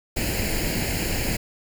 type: noise with comb filter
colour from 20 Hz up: pink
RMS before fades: -25 dBFS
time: 0.16-1.37 s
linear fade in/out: 10 ms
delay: 0.42 ms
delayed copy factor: +0.75
effects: none